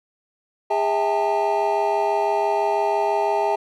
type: tone cluster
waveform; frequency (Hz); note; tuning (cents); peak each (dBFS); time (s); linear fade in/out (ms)
triangle; 408.4 / 649 / 809 / 895; G#4 / E5 / G#5 / A5; -29 / -27 / -46 / +29; -22; 0.7-3.56; 10
effects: none